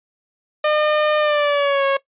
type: tone with pitch glide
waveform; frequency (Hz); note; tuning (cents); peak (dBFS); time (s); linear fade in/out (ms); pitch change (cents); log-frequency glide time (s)
sawtooth; 606 to 549.3; D#5 to C#5; -46 to -16; -11; 0.64-1.97; 5; -170; 1.19-1.85
effects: noise-tail reverb RT60 0.1 s tail -19 dB re dry + resampled to 8000 Hz